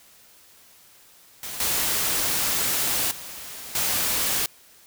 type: noise with level steps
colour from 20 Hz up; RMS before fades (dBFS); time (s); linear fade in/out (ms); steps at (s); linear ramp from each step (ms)
white; -34 / -24 / -38 / -24; 1.43-4.46; 2; 1.6 / 3.11 / 3.75; 2
effects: white hiss -53 dBFS RMS until 4.86 s